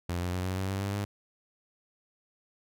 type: tone with pitch steps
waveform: sawtooth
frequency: 87.4 / 89.29 / 91.22 / 93.19 / 95.2 / 97.26 / 99.36 / 101.5 Hz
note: F2 / F2 / F#2 / F#2 / F#2 / G2 / G2 / G#2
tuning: +2 / +39 / -24 / +13 / +50 / -13 / +24 / -39 cents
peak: -26 dBFS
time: 0.09-1.05 s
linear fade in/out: 5 ms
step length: 120 ms
effects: none